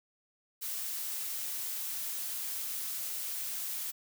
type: noise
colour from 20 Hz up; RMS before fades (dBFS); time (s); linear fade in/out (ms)
blue; -37; 0.61-3.92; 20
effects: none